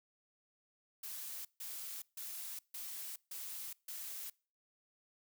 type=noise bursts; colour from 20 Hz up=blue; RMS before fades=-45 dBFS; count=6; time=1.03-4.3 s; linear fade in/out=5 ms; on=420 ms; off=150 ms; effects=noise-tail reverb RT60 0.4 s tail -25 dB re dry